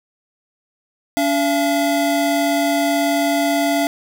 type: tone pair together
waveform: square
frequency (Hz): 285.5 / 679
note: D4 / F5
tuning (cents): -49 / -49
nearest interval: octave + minor third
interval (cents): 1500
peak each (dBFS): -19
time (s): 1.17-3.87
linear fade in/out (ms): 0
effects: none